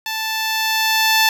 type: tone with level ramp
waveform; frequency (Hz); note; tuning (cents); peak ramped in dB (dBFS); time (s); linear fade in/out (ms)
10% pulse; 880; A5; 0; -14 to -3; 0.06-1.29; 2
effects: none